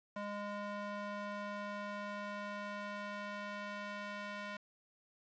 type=tone with band-pass filter sweep; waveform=square; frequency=205.2 Hz; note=G#3; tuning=21 cents flat; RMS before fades=-43 dBFS; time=0.16-4.57 s; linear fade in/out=5 ms; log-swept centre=950 to 1700 Hz; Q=0.94; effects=resampled to 16000 Hz + 11-bit